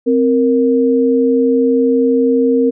sine tone pair together, 261.6 / 466.1 Hz, C4 / A#4, 0 / 0 cents, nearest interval minor seventh, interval 1000 cents, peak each -12 dBFS, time 0.06-2.71 s, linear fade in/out 20 ms, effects none

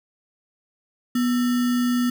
sine tone with sample-and-hold, 244.7 Hz, B3, 16 cents flat, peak -18 dBFS, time 1.15-2.1 s, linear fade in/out 5 ms, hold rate 1575 Hz, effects none

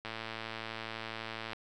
click train, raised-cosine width 0.3 ms, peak -23 dBFS, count 167, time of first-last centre 0.05-1.532 s, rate 112 Hz, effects none

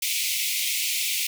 pink high-pass noise, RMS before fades -26 dBFS, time 0.02-1.27 s, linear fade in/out 5 ms, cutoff 2100 Hz, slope 96 dB/octave, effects none

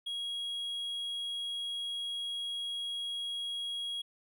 triangle tone, 3300 Hz, G#7, 12 cents flat, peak -33 dBFS, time 0.06-4.02 s, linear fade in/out 10 ms, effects none

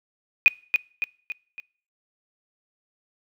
sine tone with echo, 2469 Hz, D#7, 14 cents flat, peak -9 dBFS, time 0.46-0.48 s, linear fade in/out 0 ms, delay 280 ms, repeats 4, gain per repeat -6 dB, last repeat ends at 1.6 s, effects noise-tail reverb RT60 0.5 s tail -25 dB re dry

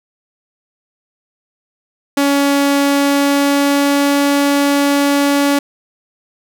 sawtooth tone with pitch glide, 281.5 to 283.5 Hz, C#4 to C#4, +27 to +39 cents, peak -7 dBFS, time 2.17-5.59 s, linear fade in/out 5 ms, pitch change +12 cents, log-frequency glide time 2.81-4.23 s, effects none

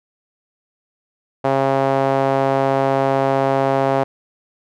sawtooth tone with band-pass filter, 135.6 Hz, C#3, 38 cents flat, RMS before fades -17 dBFS, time 1.44-4.04 s, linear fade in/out 10 ms, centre 680 Hz, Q 1.8, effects none

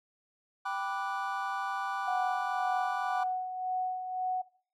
triangle chord, G major seventh, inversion none, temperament equal with one note detuned, 784 / 987.8 / 1174.7 / 1474.9 Hz, G5 / B5 / D6 / F#6, 0 / 0 / 0 / -6 cents, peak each -34 / -37 / -35 / -37 dBFS, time 0.65-3.24 s, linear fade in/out 10 ms
sine tone with tremolo, 740 Hz, F#5, in tune, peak -28 dBFS, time 2.07-4.42 s, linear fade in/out 10 ms, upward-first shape sine, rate 1.9 Hz, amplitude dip 55%
effects noise-tail reverb RT60 0.5 s tail -20 dB re dry

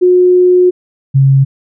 sine tone pair in turn, 361.8 / 135.81 Hz, F#4 / C#3, -39 / -35 cents, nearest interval octave + perfect fourth, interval 1696 cents, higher first, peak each -4 dBFS, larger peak neither, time 0.01-0.71 / 1.14-1.45 s, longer first, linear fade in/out 20 ms, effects none

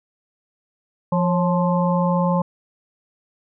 harmonic tone with a mistuned harmonic, 174.61 Hz, F3, in tune, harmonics 1 / 3 / 5 / 6, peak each -18 / -23 / -25 / -26 dBFS, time 1.12-2.42 s, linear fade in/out 5 ms, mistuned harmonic 3, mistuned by +62 cents, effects none

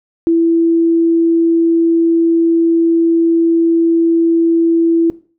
sine tone, 332.5 Hz, E4, 15 cents sharp, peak -8 dBFS, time 0.27-5.1 s, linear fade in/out 0 ms, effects noise-tail reverb RT60 0.4 s tail -20 dB re dry

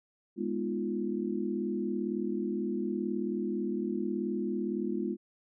sine chord, F half-diminished seventh, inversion first, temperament equal, 207.7 / 246.9 / 311.1 / 349.2 Hz, Ab3 / Cb4 / Eb4 / F4, 0 / 0 / 0 / 0 cents, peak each -34 / -36 / -39 / -34 dBFS, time 0.36-5.17 s, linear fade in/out 50 ms, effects none

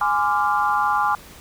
sine chord, D half-diminished seventh, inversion second, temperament equal with one note detuned, 830.6 / 1029.1 / 1174.7 / 1396.9 Hz, Ab5 / C6 / D6 / F6, 0 / -29 / 0 / 0 cents, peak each -21 / -24 / -22 / -25 dBFS, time 0.01-1.15 s, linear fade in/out 2 ms, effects pink hiss -44 dBFS RMS until 1.4 s

